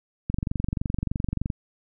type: click train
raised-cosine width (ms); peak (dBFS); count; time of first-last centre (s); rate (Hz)
5; -13; 29; 0.3-1.502; 23.3
effects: none